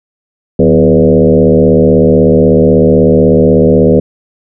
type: tone with frequency modulation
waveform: sine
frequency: 333.3 Hz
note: E4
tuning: 19 cents sharp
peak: -3 dBFS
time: 0.59-4 s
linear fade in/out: 5 ms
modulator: 76.2 Hz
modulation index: 2.8
effects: none